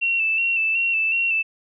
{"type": "tone with vibrato", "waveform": "sine", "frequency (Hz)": 2687, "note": "E7", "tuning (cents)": 33, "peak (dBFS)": -18, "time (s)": [0.01, 1.43], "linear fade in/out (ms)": 20, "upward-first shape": "square", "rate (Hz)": 2.7, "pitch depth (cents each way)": 30, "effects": []}